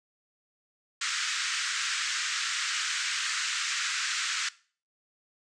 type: band-pass noise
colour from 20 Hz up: pink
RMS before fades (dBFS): -31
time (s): 1.01-4.49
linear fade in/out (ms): 5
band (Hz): 1300 to 7900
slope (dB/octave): 48
effects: noise-tail reverb RT60 0.4 s tail -19 dB re dry + resampled to 22050 Hz